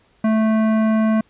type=tone with hard clipping; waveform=triangle; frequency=219.4 Hz; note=A3; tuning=5 cents flat; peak=-16 dBFS; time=0.24-1.21 s; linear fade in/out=5 ms; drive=18 dB; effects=pink hiss -58 dBFS RMS until 1.29 s + resampled to 8000 Hz